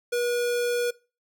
square tone, 482.6 Hz, B4, 40 cents flat, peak -24 dBFS, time 0.12-0.91 s, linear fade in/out 10 ms, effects noise-tail reverb RT60 0.3 s tail -21 dB re dry

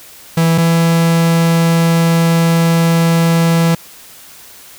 45% pulse tone pair in turn, 164.81 / 166.24 Hz, E3 / E3, 0 / +15 cents, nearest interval unison, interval 15 cents, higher second, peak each -9 dBFS, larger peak neither, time 0.37-0.58 / 0.58-3.75 s, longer second, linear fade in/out 5 ms, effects white hiss -38 dBFS RMS until 4.78 s

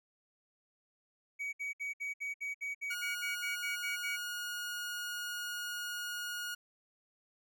triangle tone bursts, 2262 Hz, C#7, 34 cents sharp, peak -34 dBFS, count 14, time 1.39-4.169 s, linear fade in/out 20 ms, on 140 ms, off 63 ms
sawtooth tone, 1439 Hz, F#6, 49 cents flat, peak -34 dBFS, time 2.9-6.55 s, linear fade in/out 10 ms
effects none

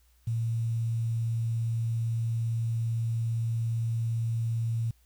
sine tone with quantisation, 114.7 Hz, A#2, 28 cents flat, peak -26 dBFS, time 0.27-4.91 s, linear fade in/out 5 ms, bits 9, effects added 60 Hz sine -61 dBFS peak until 5.05 s + white hiss -69 dBFS RMS until 5.05 s

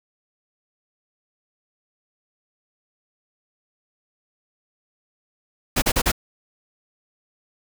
pink noise bursts, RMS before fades -19 dBFS, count 4, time 5.76-6.118 s, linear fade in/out 10 ms, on 61 ms, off 38 ms, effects none

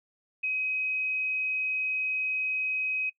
sine tone, 2530 Hz, D#7, 28 cents sharp, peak -26 dBFS, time 0.43-3.1 s, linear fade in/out 10 ms, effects noise-tail reverb RT60 0.1 s tail -22 dB re dry

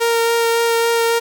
sawtooth tone with vibrato, 463.3 Hz, A#4, 11 cents flat, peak -10 dBFS, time 0-1.2 s, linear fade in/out 20 ms, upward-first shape sine, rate 3.6 Hz, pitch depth 10 cents each way, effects 7-bit

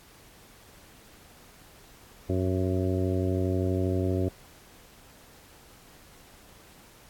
harmonic tone with a mistuned harmonic, 92.5 Hz, F#2, in tune, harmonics 1 / 2 / 3 / 4 / 5 / 6 / 7, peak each -27 / -34 / -31 / -31 / -38 / -37 / -39 dBFS, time 2.29-4.29 s, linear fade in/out 5 ms, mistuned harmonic 7, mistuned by +42 cents, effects pink hiss -54 dBFS RMS until 7.09 s + AAC 64 kbps

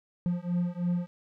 triangle beating tone pair, 174.4 / 177.5 Hz, F3 / F3, -2 / +28 cents, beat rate 3.1 Hz, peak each -28 dBFS, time 0.26-1.07 s, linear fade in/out 0 ms, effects none

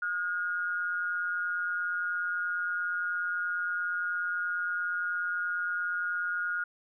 sine tone with amplitude modulation, 1434 Hz, F6, 45 cents sharp, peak -26 dBFS, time 0.02-6.64 s, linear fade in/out 5 ms, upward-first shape sine, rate 177 Hz, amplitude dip 60%, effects none

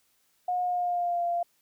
sine tone with pitch glide, 721 to 692.4 Hz, F#5 to F5, -45 to -15 cents, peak -25 dBFS, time 0.48-1.43 s, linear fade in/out 5 ms, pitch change -70 cents, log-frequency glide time 0.61-1.24 s, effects white hiss -69 dBFS RMS until 1.61 s

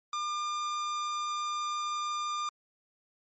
45% pulse tone, 1201 Hz, D6, 38 cents sharp, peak -31 dBFS, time 0.13-2.49 s, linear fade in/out 2 ms, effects MP3 32 kbps

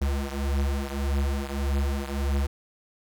square beating tone pair, 69 / 70.7 Hz, C#2 / C#2, -7 / +35 cents, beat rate 1.7 Hz, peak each -27 / -30 dBFS, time 0.01-2.47 s, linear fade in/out 10 ms, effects none

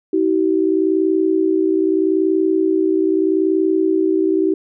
sine tone pair together, 320.2 / 381 Hz, D#4 / G4, +50 / -49 cents, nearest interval minor third, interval 301 cents, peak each -16 dBFS, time 0.13-4.54 s, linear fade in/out 5 ms, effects none

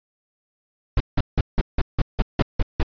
brown noise bursts, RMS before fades -17 dBFS, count 10, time 0.97-2.83 s, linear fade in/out 2 ms, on 33 ms, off 170 ms, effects resampled to 11025 Hz

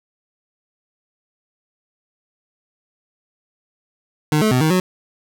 25% pulse tone with pitch steps, 151.8 / 216.4 / 126.7 / 157.2 / 183.7 Hz, D#3 / A3 / B2 / D#3 / F#3, -42 / -29 / +45 / +18 / -12 cents, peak -10 dBFS, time 4.32-4.8 s, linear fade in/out 2 ms, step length 96 ms, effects none

